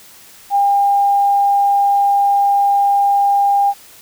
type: tone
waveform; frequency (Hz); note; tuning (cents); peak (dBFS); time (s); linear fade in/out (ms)
sine; 803; G5; +41; -10; 0.5-3.74; 50
effects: white hiss -42 dBFS RMS until 4.01 s